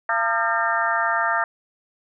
harmonic tone with a mistuned harmonic, 227.7 Hz, A#3, 40 cents flat, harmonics 3 / 4 / 5 / 6 / 7 / 8, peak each -26 / -26 / -26 / -26 / -26 / -26 dBFS, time 0.09-1.44 s, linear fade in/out 2 ms, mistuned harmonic 5, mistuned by +98 cents, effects none

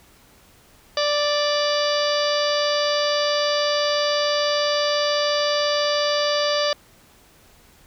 harmonic tone with a mistuned harmonic, 587.3 Hz, D5, in tune, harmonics 1 / 2 / 3 / 4 / 5 / 6 / 7 / 8 / 9 / 10, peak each -21 / -27 / -30 / -35 / -30 / -30 / -35 / -27 / -37 / -38 dBFS, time 0.97-6.73 s, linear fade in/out 2 ms, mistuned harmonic 7, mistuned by -87 cents, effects pink hiss -53 dBFS RMS until 7.86 s

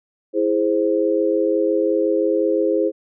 sine chord, E augmented, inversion none, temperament equal, 329.6 / 415.3 / 523.3 Hz, E4 / G#4 / B#4, 0 / 0 / 0 cents, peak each -20 dBFS, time 0.33-2.92 s, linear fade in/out 50 ms, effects none

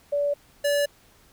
sine / square tone pair in turn, 576 / 576 Hz, D5 / D5, -34 / -34 cents, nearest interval unison, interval 0 cents, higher neither, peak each -21 dBFS, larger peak neither, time 0.12-0.34 / 0.64-0.86 s, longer neither, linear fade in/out 10 ms, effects pink hiss -57 dBFS RMS until 1.32 s

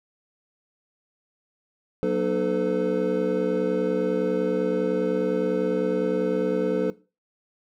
triangle tone cluster, 184 / 235.6 / 301.3 / 437.1 / 507 Hz, F#3 / A#3 / D4 / A4 / B4, -9 / +19 / +44 / -11 / +45 cents, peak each -26 / -30 / -27 / -23 / -25 dBFS, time 2.03-6.9 s, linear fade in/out 0 ms, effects noise-tail reverb RT60 0.3 s tail -18 dB re dry

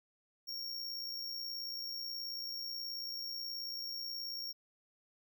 square tone with amplitude modulation, 5530 Hz, F8, 18 cents flat, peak -38 dBFS, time 0.47-4.53 s, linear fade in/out 20 ms, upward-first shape sine, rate 58.5 Hz, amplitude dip 40%, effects none

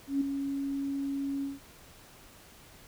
sine tone with ADSR envelope, 277.2 Hz, C#4, in tune, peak -23 dBFS, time 0.07-1.6 s, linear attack 140 ms, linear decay 7 ms, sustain -7 dB, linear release 170 ms, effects pink hiss -54 dBFS RMS until 2.87 s

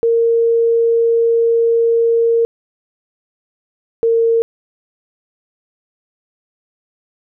sine tone pair in turn, 462 / 458.5 Hz, A#4 / A#4, -16 / -29 cents, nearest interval unison, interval 13 cents, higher first, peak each -10 dBFS, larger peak neither, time 0.03-2.45 / 4.03-4.42 s, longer first, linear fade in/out 0 ms, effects none

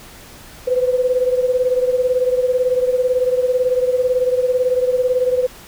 sine beating tone pair, 500 / 518 Hz, B4 / C5, +21 / -17 cents, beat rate 18 Hz, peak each -15 / -20 dBFS, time 0.67-5.47 s, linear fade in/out 10 ms, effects pink hiss -40 dBFS RMS until 5.67 s

